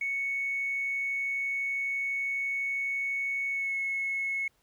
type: tone with pitch glide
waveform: triangle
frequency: 2217 to 2188 Hz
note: C#7 to C#7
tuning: 0 to -23 cents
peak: -25 dBFS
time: 0.01-4.48 s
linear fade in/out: 5 ms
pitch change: -23 cents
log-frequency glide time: 3.5-3.76 s
effects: tanh soft clip ceiling -26 dBFS + pink hiss -70 dBFS RMS until 4.62 s